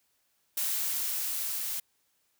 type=noise with level ramp; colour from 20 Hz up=blue; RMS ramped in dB=-30 to -34 dBFS; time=0.57-1.8 s; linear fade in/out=5 ms; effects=white hiss -73 dBFS RMS until 2.39 s